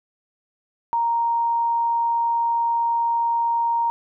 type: tone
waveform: sine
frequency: 932.3 Hz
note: A#5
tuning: in tune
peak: -18 dBFS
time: 0.93-3.9 s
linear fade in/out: 0 ms
effects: none